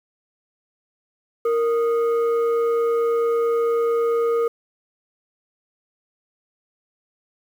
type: tone pair together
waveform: sine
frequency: 464.5 / 1240 Hz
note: A#4 / D#6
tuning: -6 / -6 cents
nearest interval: octave + perfect fourth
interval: 1700 cents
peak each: -16 / -26 dBFS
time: 1.45-4.48 s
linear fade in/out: 5 ms
effects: tanh soft clip ceiling -14 dBFS + 8-bit